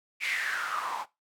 white noise with band-pass filter sweep, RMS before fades -32 dBFS, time 0.2-1.06 s, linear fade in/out 50 ms, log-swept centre 2400 to 850 Hz, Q 6.8, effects noise-tail reverb RT60 0.2 s tail -18 dB re dry

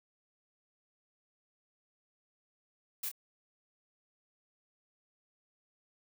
blue noise with echo, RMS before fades -37 dBFS, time 3.03-3.09 s, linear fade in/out 5 ms, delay 26 ms, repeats 1, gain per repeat -7 dB, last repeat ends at 3.116 s, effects none

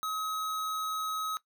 square tone, 1274 Hz, D#6, 41 cents sharp, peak -32 dBFS, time 0.03-1.37 s, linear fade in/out 0 ms, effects noise-tail reverb RT60 0.1 s tail -18 dB re dry

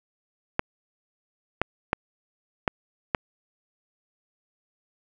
clicks, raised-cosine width 0.5 ms, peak -6 dBFS, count 5, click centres 0.594 / 1.616 / 1.931 / 2.678 / 3.148 s, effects none

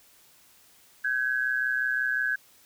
sine tone pair together, 1535.6 / 1661.2 Hz, G6 / G#6, -36 / 0 cents, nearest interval minor second, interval 136 cents, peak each -27 dBFS, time 1.04-2.36 s, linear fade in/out 10 ms, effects white hiss -58 dBFS RMS until 2.65 s

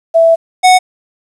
sine / square tone pair in turn, 660 / 737.8 Hz, E5 / F#5, +2 / -5 cents, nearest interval major second, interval 193 cents, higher second, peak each -4 dBFS, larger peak neither, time 0.14-0.36 / 0.63-0.79 s, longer first, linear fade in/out 20 ms, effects resampled to 24000 Hz + 7-bit

